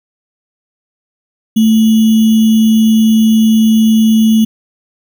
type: tone with sample-and-hold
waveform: sine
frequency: 220.5 Hz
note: A3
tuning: 4 cents sharp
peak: -5 dBFS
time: 1.56-4.45 s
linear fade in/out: 10 ms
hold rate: 3150 Hz
effects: none